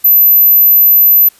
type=tone; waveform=sine; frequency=12060 Hz; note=F#9; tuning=32 cents sharp; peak=-3 dBFS; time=0.04-1.29 s; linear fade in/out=10 ms; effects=white hiss -45 dBFS RMS until 1.39 s + resampled to 32000 Hz